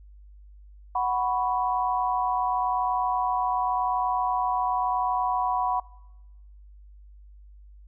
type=chord; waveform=sine; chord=F# suspended fourth; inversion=none; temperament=equal; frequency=740 / 987.8 / 1108.7 Hz; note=F#5 / B5 / C#6; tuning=0 / 0 / 0 cents; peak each=-26 / -26 / -31 dBFS; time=0.95-5.8 s; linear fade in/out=5 ms; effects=noise-tail reverb RT60 1.0 s tail -22 dB re dry + added 50 Hz sine -46 dBFS peak until 7.87 s